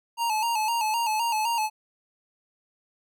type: tone with vibrato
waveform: square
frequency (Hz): 897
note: A5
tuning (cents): +33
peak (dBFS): -24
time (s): 0.17-1.7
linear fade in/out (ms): 50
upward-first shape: square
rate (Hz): 3.9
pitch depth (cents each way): 69
effects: none

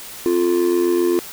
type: tone with amplitude modulation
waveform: triangle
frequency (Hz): 349.2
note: F4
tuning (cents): 0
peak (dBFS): -9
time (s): 0.26-1.19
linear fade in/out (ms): 0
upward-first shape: sine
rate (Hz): 87.5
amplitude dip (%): 75
effects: white hiss -35 dBFS RMS until 1.32 s

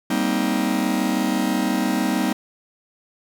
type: chord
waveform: 45% pulse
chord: C minor seventh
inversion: second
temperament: just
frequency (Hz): 196.22 / 235.5 / 261.6 / 314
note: G3 / Bb3 / C4 / Eb4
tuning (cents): +2 / +18 / 0 / +16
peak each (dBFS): -25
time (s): 0.1-2.33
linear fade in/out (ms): 5
effects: none

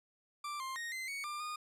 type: tone with pitch steps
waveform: 40% pulse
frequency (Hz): 1176 / 1055 / 1864 / 2063 / 2230 / 1193 / 1224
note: D6 / C6 / A#6 / C7 / C#7 / D6 / D#6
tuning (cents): +2 / +14 / -1 / -25 / +10 / +27 / -29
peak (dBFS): -38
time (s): 0.44-1.56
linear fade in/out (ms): 5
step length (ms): 160
effects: low-pass 12000 Hz 12 dB/octave

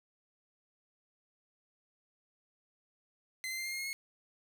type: tone with pitch steps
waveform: sawtooth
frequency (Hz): 2056 / 2075 / 2094 / 2114 / 2133 / 2153 / 2173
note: C7 / C7 / C7 / C7 / C7 / C7 / C#7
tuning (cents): -31 / -15 / +1 / +17 / +33 / +49 / -35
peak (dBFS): -33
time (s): 3.44-3.93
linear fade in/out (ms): 0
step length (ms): 70
effects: 11-bit

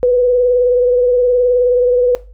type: tone with vibrato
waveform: sine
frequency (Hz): 493.9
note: B4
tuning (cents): 0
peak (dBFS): -8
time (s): 0.03-2.15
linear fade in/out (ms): 0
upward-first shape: triangle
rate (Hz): 19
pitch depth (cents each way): 35
effects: noise-tail reverb RT60 0.3 s tail -18 dB re dry + added 50 Hz sine -35 dBFS peak until 2.33 s

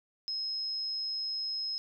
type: tone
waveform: sine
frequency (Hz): 5140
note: E8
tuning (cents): -45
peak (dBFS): -32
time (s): 0.28-1.78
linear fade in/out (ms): 0
effects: none

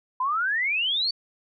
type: exponential sweep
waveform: sine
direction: up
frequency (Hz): 987.8 to 4589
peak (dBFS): -22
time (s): 0.2-1.11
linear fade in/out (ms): 5
effects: none

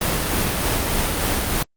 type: noise with tremolo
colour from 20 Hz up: pink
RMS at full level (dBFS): -20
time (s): 0.01-1.63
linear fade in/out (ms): 5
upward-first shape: sine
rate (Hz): 3.3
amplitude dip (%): 25
effects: Opus 32 kbps

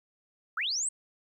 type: linear sweep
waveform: sine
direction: up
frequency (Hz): 1174.7 to 8490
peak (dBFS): -28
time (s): 0.57-0.89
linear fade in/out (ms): 5
effects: 11-bit

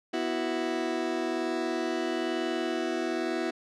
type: chord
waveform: 30% pulse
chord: B suspended fourth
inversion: none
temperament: just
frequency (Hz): 246.9 / 329.3 / 370.4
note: B3 / E4 / F#4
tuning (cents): 0 / -2 / +2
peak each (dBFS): -33 / -28 / -30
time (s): 0.13-3.51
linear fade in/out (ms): 10
effects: low-pass 5000 Hz 12 dB/octave

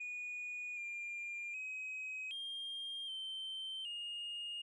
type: tone with pitch steps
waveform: sine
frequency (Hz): 2458 / 2398 / 2533 / 3210 / 3107 / 2847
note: D#7 / D7 / D#7 / G7 / G7 / F7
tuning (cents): -22 / +36 / +30 / +40 / -16 / +33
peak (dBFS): -39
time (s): 0-4.62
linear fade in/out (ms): 10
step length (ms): 770
effects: tanh soft clip ceiling -39 dBFS

